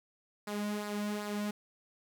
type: tone with flanger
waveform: sawtooth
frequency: 207.7 Hz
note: G#3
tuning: in tune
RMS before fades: -36 dBFS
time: 0.47-1.51 s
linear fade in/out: 5 ms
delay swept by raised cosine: 0.31 to 2.41 ms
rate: 2.6 Hz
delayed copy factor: -0.55
effects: 11-bit